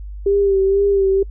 sine tone with vibrato, 393.7 Hz, G4, 8 cents sharp, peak -12 dBFS, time 0.26-1.23 s, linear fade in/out 5 ms, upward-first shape sine, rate 2.1 Hz, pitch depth 38 cents each way, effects noise-tail reverb RT60 0.1 s tail -26 dB re dry + added 50 Hz sine -28 dBFS peak until 1.3 s

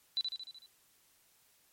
sine tone with echo, 3978 Hz, B7, 12 cents sharp, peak -29 dBFS, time 0.17-0.21 s, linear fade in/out 0 ms, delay 75 ms, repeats 6, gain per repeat -4 dB, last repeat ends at 0.66 s, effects white hiss -68 dBFS RMS until 1.72 s + MP3 64 kbps

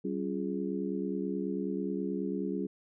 harmonic tone with a mistuned harmonic, 69.3 Hz, C#2, in tune, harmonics 3 / 4 / 5 / 6, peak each -35 / -36 / -37 / -38 dBFS, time 0.04-2.67 s, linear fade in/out 10 ms, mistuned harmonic 3, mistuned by -140 cents, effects none

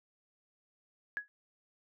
sine tone with exponential decay, 1675 Hz, G#6, 14 cents sharp, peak -29 dBFS, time 1.17-1.28 s, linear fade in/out 0 ms, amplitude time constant 22 ms, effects none

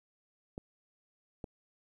clicks, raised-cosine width 2 ms, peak -27 dBFS, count 2, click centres 0.579 / 1.442 s, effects 11-bit

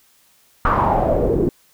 pink noise with low-pass filter sweep, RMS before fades -17 dBFS, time 0.65-1.49 s, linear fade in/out 2 ms, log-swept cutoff 1300 to 330 Hz, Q 5.8, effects white hiss -56 dBFS RMS until 1.73 s

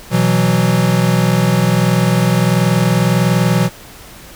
square chord, B suspended fourth, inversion none, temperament equal, 123.47 / 164.81 / 185 Hz, B2 / E3 / F#3, 0 / 0 / 0 cents, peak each -16 dBFS, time 0.1-3.7 s, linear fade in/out 50 ms, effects pink hiss -37 dBFS RMS until 4.35 s

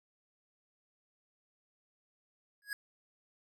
square tone with exponential growth, 1661.2 Hz, G#6, in tune, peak -32 dBFS, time 2.62-2.73 s, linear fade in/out 1 ms, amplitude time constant 22 ms, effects none

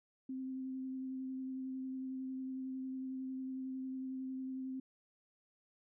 sine tone with vibrato, 261.6 Hz, C4, in tune, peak -39 dBFS, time 0.29-4.8 s, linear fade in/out 5 ms, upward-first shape sine, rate 11 Hz, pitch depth 12 cents each way, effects none

